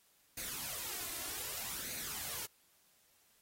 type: noise with flanger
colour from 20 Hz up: white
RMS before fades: -42 dBFS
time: 0.37-2.46 s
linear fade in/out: 5 ms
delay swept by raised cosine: 0.46 to 2.96 ms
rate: 0.64 Hz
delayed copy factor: +0.6
effects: white hiss -70 dBFS RMS until 3.41 s + AAC 48 kbps